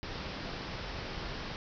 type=low-pass noise; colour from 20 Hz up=pink; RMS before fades=-40 dBFS; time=0.03-1.56 s; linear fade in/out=0 ms; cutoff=5500 Hz; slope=96 dB/octave; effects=none